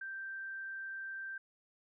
sine tone, 1568 Hz, G6, in tune, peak -40 dBFS, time 0.01-1.38 s, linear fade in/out 5 ms, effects none

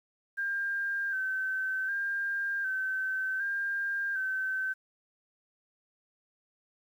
sine tone with vibrato, 1568 Hz, G6, in tune, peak -29 dBFS, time 0.37-4.74 s, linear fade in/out 20 ms, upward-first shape square, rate 0.66 Hz, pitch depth 35 cents each way, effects 10-bit

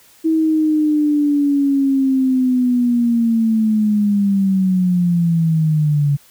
sine linear sweep, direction down, 322.9 to 141.2 Hz, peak -12 dBFS, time 0.24-6.17 s, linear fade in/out 20 ms, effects white hiss -49 dBFS RMS until 6.3 s

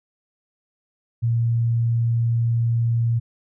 sine tone, 116.54 Hz, A#2, in tune, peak -17 dBFS, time 1.22-3.2 s, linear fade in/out 20 ms, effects none

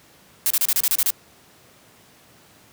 blue noise bursts, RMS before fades -19 dBFS, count 9, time 0.46-1.104 s, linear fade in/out 0 ms, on 44 ms, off 31 ms, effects pink hiss -52 dBFS RMS until 2.72 s + high-pass 100 Hz 12 dB/octave

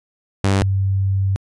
sawtooth / sine tone pair in turn, 97.7 / 96.91 Hz, G2 / G2, -5 / -19 cents, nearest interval unison, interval 14 cents, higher first, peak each -10 / -15 dBFS, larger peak first, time 0.44-0.62 / 0.62-1.36 s, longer second, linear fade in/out 0 ms, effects resampled to 22050 Hz

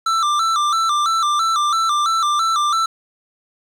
square tone with vibrato, 1256 Hz, D#6, 16 cents sharp, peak -16 dBFS, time 0.06-2.86 s, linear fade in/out 5 ms, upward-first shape square, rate 3 Hz, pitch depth 100 cents each way, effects low-pass 7000 Hz 12 dB/octave + 7-bit

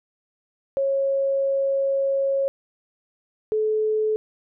sine tone pair in turn, 547 / 432 Hz, C#5 / A4, -23 / -32 cents, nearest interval major third, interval 409 cents, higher first, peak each -19 dBFS, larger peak neither, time 0.77-2.48 / 3.52-4.16 s, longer first, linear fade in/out 0 ms, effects none

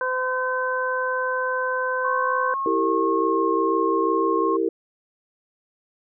harmonic tone, 511 Hz, C5, 41 cents flat, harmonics 1 / 2 / 3, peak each -26 / -26 / -26 dBFS, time 0.01-2.54 s, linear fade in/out 2 ms
sine tone with pitch glide, 1085 to 1075.6 Hz, C#6 to C6, -37 to +47 cents, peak -23 dBFS, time 2.04-4.57 s, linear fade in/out 10 ms, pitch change -16 cents, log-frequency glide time 3.23-3.36 s
sine chord, E diminished, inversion none, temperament equal with one note detuned, 329.6 / 392 / 457.9 Hz, E4 / G4 / Bb4, 0 / 0 / -31 cents, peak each -24 dBFS, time 2.66-4.69 s, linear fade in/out 2 ms
effects none

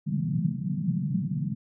pink band-pass noise, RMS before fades -28 dBFS, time 0.06-1.55 s, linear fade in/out 20 ms, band 140 to 200 Hz, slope 48 dB/octave, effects none

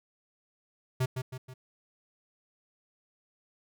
square tone with echo, 128.7 Hz, C3, 28 cents flat, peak -26 dBFS, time 1-1.06 s, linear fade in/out 10 ms, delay 160 ms, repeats 3, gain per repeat -6 dB, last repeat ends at 1.54 s, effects none

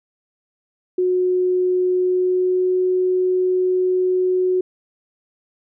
sine tone with pitch glide, 365 to 367.8 Hz, F#4 to F#4, -24 to -10 cents, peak -15 dBFS, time 0.98-4.61 s, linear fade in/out 5 ms, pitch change +14 cents, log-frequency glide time 1.94-2.77 s, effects none

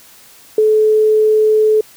sine tone with ADSR envelope, 431.6 Hz, A4, 33 cents flat, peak -6 dBFS, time 0.58-1.81 s, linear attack 3 ms, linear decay 23 ms, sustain -2 dB, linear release 5 ms, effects white hiss -43 dBFS RMS until 1.96 s

